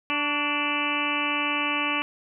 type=harmonic tone with a mistuned harmonic; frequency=293.7 Hz; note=D4; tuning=in tune; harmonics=1 / 2 / 3 / 4 / 5 / 6 / 7 / 8 / 9 / 10; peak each=-32 / -38 / -34 / -30 / -38 / -39 / -36 / -30 / -29 / -33 dBFS; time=0.1-2.02 s; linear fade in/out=0 ms; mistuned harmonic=4; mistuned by=-44 cents; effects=none